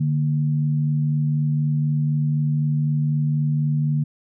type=tone pair together; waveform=sine; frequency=147.9 / 231.9 Hz; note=D3 / A#3; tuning=+13 / -9 cents; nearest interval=minor sixth; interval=778 cents; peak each=-18 / -28 dBFS; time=0-4.04 s; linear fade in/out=10 ms; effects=none